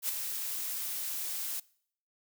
blue noise with ADSR envelope, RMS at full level -29 dBFS, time 0.02-1.6 s, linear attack 72 ms, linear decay 3 ms, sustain -7 dB, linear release 6 ms, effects noise-tail reverb RT60 0.6 s tail -23 dB re dry

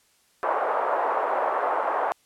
white band-pass noise, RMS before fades -25 dBFS, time 0.43-2.12 s, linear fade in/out 0 ms, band 500 to 1100 Hz, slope 24 dB/octave, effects white hiss -63 dBFS RMS until 2.25 s + low-pass 11000 Hz 12 dB/octave

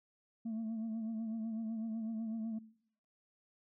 sine tone with vibrato, 223.2 Hz, A3, 25 cents sharp, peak -34 dBFS, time 0.45-2.59 s, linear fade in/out 10 ms, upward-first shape sine, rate 8 Hz, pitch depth 48 cents each way, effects noise-tail reverb RT60 0.7 s tail -22 dB re dry + tanh soft clip ceiling -35 dBFS

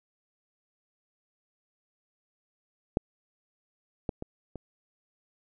clicks, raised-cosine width 2 ms, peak -10 / -16 / -22 / -25 dBFS, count 4, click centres 2.971 / 4.092 / 4.224 / 4.557 s, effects none

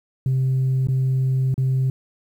sine tone with dropouts, 131.3 Hz, C3, 6 cents sharp, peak -15 dBFS, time 0.26-1.9 s, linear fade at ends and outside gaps 2 ms, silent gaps 0.871-0.885 / 1.542-1.579 s, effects tanh soft clip ceiling -15 dBFS + 9-bit

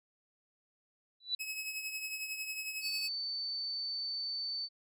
sine tone with exponential growth, 3965 Hz, B7, 6 cents sharp, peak -27 dBFS, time 1.2-1.35 s, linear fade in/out 5 ms, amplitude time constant 32 ms
sawtooth tone with tremolo, 2566 Hz, E7, 47 cents flat, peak -32 dBFS, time 1.39-3.09 s, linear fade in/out 20 ms, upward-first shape triangle, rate 11 Hz, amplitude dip 60%
sine tone, 4534 Hz, C#8, 38 cents sharp, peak -35 dBFS, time 2.81-4.69 s, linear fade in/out 50 ms
effects none

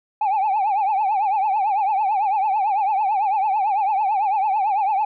sine tone with vibrato, 815 Hz, G#5, 33 cents flat, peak -15 dBFS, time 0.21-5.05 s, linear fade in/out 5 ms, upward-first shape triangle, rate 9 Hz, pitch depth 160 cents each way, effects tanh soft clip ceiling -15 dBFS

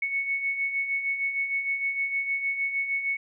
sine beating tone pair, 2208 / 2214.5 Hz, C#7 / C#7, -7 / -2 cents, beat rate 6.5 Hz, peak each -34 / -26 dBFS, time 0.02-3.17 s, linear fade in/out 5 ms, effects none

